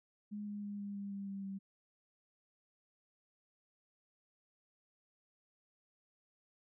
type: tone with pitch steps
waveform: sine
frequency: 207.7 / 205.8 / 203.9 / 202 / 200.2 / 198.32 / 196.5 / 194.69 Hz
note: G#3 / G#3 / G#3 / G#3 / G3 / G3 / G3 / G3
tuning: 0 / -16 / -32 / -48 / +37 / +20 / +4 / -12 cents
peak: -40 dBFS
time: 0.31-1.59 s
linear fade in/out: 20 ms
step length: 160 ms
effects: none